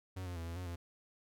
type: tone with pitch steps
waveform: 45% pulse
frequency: 93 / 88.8 / 83.3 / 84.3 / 90.8 / 85.8 Hz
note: F#2 / F2 / E2 / E2 / F#2 / F2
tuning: +9 / +29 / +19 / +39 / -32 / -30 cents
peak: -40 dBFS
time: 0.16-0.76 s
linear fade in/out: 10 ms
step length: 100 ms
effects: none